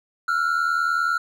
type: tone pair together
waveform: triangle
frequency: 1345 / 1425 Hz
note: E6 / F6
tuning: +34 / +34 cents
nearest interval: minor second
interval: 100 cents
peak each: -20 dBFS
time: 0.28-1.18 s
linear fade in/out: 5 ms
effects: tanh soft clip ceiling -10 dBFS